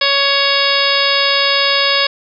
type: harmonic tone with a mistuned harmonic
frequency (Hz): 558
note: C#5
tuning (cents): +11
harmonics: 1 / 2 / 3 / 4 / 5 / 6 / 7 / 8 / 9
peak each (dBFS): -20 / -20 / -20 / -20 / -20 / -20 / -20 / -20 / -20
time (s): 0.01-2.07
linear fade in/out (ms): 5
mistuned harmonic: 7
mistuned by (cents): -52
effects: none